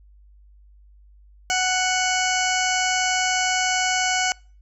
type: harmonic tone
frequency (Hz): 741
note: F#5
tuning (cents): +2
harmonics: 1 / 2 / 3 / 4 / 6 / 7 / 8 / 9 / 10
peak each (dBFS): -24 / -26 / -27 / -28 / -33 / -33 / -29 / -31 / -33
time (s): 1.5-4.32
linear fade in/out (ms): 0
effects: noise-tail reverb RT60 0.4 s tail -26 dB re dry + added 50 Hz sine -48 dBFS peak until 4.61 s